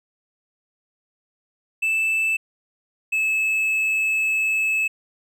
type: tone pair in turn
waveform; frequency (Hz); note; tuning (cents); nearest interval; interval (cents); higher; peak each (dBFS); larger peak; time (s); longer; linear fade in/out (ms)
triangle; 2637 / 2601; E7 / E7; 0 / -24; unison; 24; first; -17; neither; 1.82-2.37 / 3.12-4.88; second; 10
effects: none